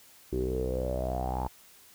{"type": "tone with low-pass filter sweep", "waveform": "sawtooth", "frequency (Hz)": 63.4, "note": "B1", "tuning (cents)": 46, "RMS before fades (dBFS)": -31, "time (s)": [0.32, 1.48], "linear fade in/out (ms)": 10, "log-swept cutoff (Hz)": [360, 900], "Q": 9.9, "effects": ["white hiss -56 dBFS RMS until 1.94 s"]}